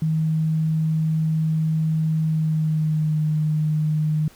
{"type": "tone with pitch glide", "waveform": "sine", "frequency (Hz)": [158.2, 153.96], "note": ["D#3", "D#3"], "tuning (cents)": [29, -18], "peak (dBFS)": -18, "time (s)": [0.02, 4.28], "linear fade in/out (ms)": 2, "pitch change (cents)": -47, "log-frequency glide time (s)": [2.23, 3.21], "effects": ["pink hiss -51 dBFS RMS until 4.35 s"]}